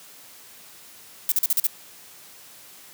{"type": "noise bursts", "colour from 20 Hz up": "violet", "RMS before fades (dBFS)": -20, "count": 6, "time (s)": [1.29, 1.669], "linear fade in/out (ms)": 2, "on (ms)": 29, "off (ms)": 41, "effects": ["white hiss -47 dBFS RMS until 2.93 s", "high-pass 100 Hz 12 dB/octave"]}